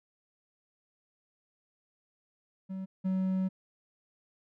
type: tone pair in turn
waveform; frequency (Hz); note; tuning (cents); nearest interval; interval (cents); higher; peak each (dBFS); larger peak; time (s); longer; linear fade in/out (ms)
triangle; 190 / 188.14; F#3 / F#3; +46 / +29; unison; 17; first; -33 / -25; second; 2.69-2.86 / 3.04-3.49; second; 20
effects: none